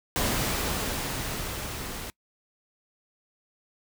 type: noise with level ramp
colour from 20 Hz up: pink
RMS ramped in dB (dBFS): -26 to -37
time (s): 0.16-2.1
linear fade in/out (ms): 0
effects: noise-tail reverb RT60 0.1 s tail -24 dB re dry

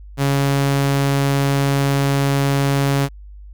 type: tone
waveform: sawtooth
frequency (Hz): 139.1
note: C#3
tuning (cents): +6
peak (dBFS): -11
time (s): 0.17-3.09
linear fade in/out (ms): 50
effects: added 50 Hz sine -35 dBFS peak until 3.53 s

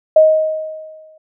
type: tone with exponential decay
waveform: sine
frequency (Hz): 627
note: D#5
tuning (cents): +13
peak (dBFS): -3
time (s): 0.16-1.18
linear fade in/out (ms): 5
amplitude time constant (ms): 220
effects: none

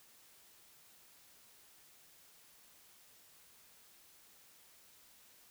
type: silence
effects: white hiss -63 dBFS RMS until 5.5 s

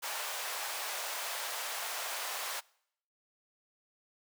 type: high-pass noise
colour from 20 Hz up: pink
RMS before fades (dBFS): -38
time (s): 0.02-2.61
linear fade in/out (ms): 20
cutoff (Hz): 640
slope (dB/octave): 24
effects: noise-tail reverb RT60 0.7 s tail -24 dB re dry

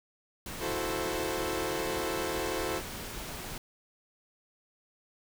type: noise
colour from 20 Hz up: pink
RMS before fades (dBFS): -40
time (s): 0.46-3.58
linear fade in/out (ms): 2
type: chord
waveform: sawtooth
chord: F# half-diminished seventh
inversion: third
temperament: equal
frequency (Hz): 329.6 / 370 / 440 / 523.3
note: E4 / F#4 / A4 / C5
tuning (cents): 0 / 0 / 0 / 0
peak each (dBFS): -33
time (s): 0.59-2.82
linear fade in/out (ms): 50
effects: none

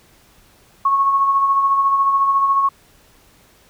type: tone with tremolo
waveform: sine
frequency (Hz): 1100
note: C#6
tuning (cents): -14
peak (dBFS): -11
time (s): 0.85-2.69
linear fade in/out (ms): 5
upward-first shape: sine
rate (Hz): 14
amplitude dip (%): 40
effects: pink hiss -52 dBFS RMS until 3.69 s

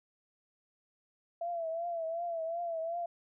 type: tone with vibrato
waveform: sine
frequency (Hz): 670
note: E5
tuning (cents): +28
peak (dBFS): -33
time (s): 1.41-3.06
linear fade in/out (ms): 5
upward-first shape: triangle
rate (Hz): 2.7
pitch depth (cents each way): 77
effects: none

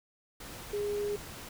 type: tone in noise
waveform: sine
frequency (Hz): 411.5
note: G#4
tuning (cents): -16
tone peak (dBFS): -30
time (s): 0.73-1.16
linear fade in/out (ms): 5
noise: pink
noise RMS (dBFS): -45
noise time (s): 0.4-1.49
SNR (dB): +12
effects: none

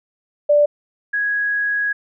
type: tone pair in turn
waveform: sine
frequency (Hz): 587.3 / 1661.1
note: D5 / G#6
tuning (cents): 0 / 0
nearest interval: octave + tritone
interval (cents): 1800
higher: second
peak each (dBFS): -10 / -17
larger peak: first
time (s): 0.49-0.66 / 1.13-1.93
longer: second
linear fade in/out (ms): 10
effects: none

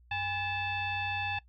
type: tone with frequency modulation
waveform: sine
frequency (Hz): 1724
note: A6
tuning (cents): -36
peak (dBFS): -30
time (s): 0.11-1.39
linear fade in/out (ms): 5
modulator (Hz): 909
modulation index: 1.6
effects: noise-tail reverb RT60 0.1 s tail -20 dB re dry + added 60 Hz sine -57 dBFS peak until 1.48 s

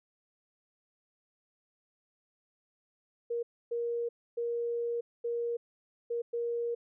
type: tone bursts at uneven times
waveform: sine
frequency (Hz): 471.3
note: A#4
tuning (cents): +19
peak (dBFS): -30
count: 6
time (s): 3.3-3.43 / 3.71-4.09 / 4.37-5.01 / 5.24-5.57 / 6.1-6.22 / 6.33-6.75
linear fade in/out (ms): 10
effects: none

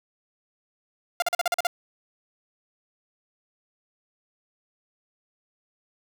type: tone bursts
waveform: sawtooth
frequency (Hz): 698.5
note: F5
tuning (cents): 0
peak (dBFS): -17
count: 8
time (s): 1.2-1.67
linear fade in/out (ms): 2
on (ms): 22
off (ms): 42
effects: none

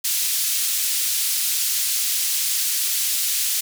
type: band-pass noise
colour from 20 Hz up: white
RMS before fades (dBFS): -22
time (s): 0.04-3.61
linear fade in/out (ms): 10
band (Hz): 3200 to 16000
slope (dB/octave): 12
effects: none

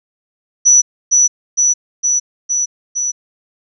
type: tone with echo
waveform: sine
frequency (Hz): 5920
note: F#8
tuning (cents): 0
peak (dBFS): -5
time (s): 0.65-0.82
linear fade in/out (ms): 20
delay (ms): 460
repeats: 5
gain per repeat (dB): -2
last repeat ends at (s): 3.12
effects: none

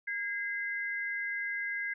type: tone pair together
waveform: sine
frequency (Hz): 1632 / 2055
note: G#6 / C7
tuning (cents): -31 / -32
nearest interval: major third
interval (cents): 399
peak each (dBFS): -35 / -35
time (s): 0.07-1.94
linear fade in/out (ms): 10
effects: none

